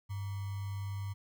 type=tone with sample-and-hold; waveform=sine; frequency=99 Hz; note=G2; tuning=18 cents sharp; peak=-35 dBFS; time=0.09-1.14 s; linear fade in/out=20 ms; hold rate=1050 Hz; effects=none